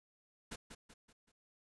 pink noise with echo, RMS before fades -45 dBFS, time 0.51-0.56 s, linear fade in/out 10 ms, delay 190 ms, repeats 4, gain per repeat -7 dB, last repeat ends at 1.32 s, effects resampled to 24000 Hz

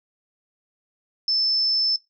sine tone, 5274 Hz, E8, in tune, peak -19 dBFS, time 1.28-1.96 s, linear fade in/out 2 ms, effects noise-tail reverb RT60 0.2 s tail -18 dB re dry

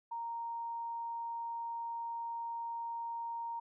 sine tone, 930 Hz, A#5, 4 cents flat, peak -37 dBFS, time 0.11-3.6 s, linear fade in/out 10 ms, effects none

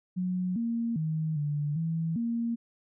sine tone with pitch steps, 182.3 / 232 / 157.5 / 147 / 163.3 / 232.9 Hz, F#3 / A#3 / D#3 / D3 / E3 / A#3, -25 / -8 / +21 / +2 / -16 / -1 cents, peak -27 dBFS, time 0.16-2.56 s, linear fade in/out 20 ms, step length 400 ms, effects none

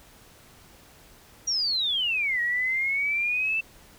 sine exponential two-way sweep, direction down then up, 5800 to 1890 to 2671 Hz, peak -23 dBFS, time 1.47-3.61 s, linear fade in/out 10 ms, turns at 2.41 s, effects pink hiss -53 dBFS RMS until 3.98 s

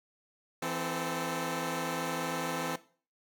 10% pulse tone cluster, 166.1 / 259 / 440 Hz, E3 / C4 / A4, +13 / -17 / 0 cents, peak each -28 / -27 / -31 dBFS, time 0.62-2.76 s, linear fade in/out 5 ms, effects noise-tail reverb RT60 0.4 s tail -17 dB re dry

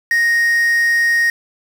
triangle tone with quantisation, 1864.7 Hz, A#6, in tune, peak -10 dBFS, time 0.11-1.3 s, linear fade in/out 2 ms, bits 5, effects none

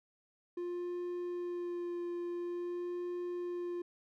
triangle tone with vibrato, 350.8 Hz, F4, 8 cents sharp, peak -34 dBFS, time 0.57-3.82 s, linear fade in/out 5 ms, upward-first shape sine, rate 0.48 Hz, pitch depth 13 cents each way, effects none

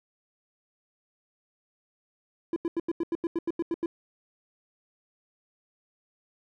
triangle tone bursts, 336.4 Hz, E4, 35 cents sharp, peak -23 dBFS, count 12, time 2.53-3.86 s, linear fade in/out 2 ms, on 32 ms, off 86 ms, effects none

